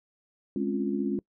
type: chord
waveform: sine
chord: Db major seventh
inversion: second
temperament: equal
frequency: 207.7 / 261.6 / 277.2 / 349.2 Hz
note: Ab3 / C4 / Db4 / F4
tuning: 0 / 0 / 0 / 0 cents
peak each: -30 / -34 / -31 / -32 dBFS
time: 0.56-1.19 s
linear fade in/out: 2 ms
effects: noise-tail reverb RT60 0.1 s tail -24 dB re dry